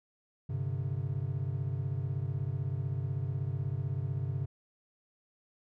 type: chord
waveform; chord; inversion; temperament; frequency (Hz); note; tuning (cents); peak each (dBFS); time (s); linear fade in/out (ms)
triangle; G suspended fourth; none; equal; 98 / 130.81 / 146.83; G2 / C3 / D3; 0 / 0 / 0; -34 / -32 / -36; 0.49-4.46; 10
effects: none